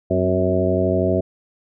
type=harmonic tone with a mistuned harmonic; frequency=92.5 Hz; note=F#2; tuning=in tune; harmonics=1 / 2 / 3 / 4 / 5 / 6 / 7; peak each=-23 / -24 / -25 / -22 / -27 / -25 / -22 dBFS; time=0.1-1.21 s; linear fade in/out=10 ms; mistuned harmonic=3; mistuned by=-55 cents; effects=none